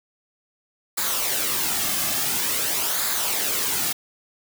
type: noise with flanger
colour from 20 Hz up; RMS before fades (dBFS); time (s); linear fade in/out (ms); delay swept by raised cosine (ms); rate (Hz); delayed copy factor
white; -24; 0.97-3.93; 10; 0.34 to 2.14; 0.48; -0.55
effects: none